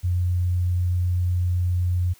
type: tone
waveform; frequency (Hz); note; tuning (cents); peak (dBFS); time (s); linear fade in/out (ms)
sine; 89.2; F2; +37; -19; 0.03-2.14; 20
effects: white hiss -54 dBFS RMS until 2.19 s